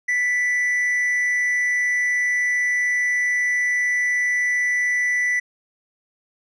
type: tone with amplitude modulation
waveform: triangle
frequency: 1975.5 Hz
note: B6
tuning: in tune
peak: -15 dBFS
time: 0.08-5.4 s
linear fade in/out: 10 ms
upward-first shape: sine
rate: 236 Hz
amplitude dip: 30%
effects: resampled to 22050 Hz